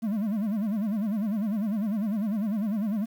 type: tone with vibrato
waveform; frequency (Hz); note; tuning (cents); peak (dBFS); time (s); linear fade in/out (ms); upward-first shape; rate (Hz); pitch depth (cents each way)
triangle; 210.5; G#3; +24; -23; 0.02-3.06; 20; sine; 10; 150
effects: 9-bit